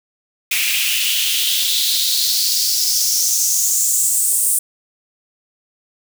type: noise with high-pass filter sweep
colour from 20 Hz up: white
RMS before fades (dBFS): -17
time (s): 0.51-4.59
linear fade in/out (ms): 5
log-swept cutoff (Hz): 2400 to 9100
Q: 4.1
effects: none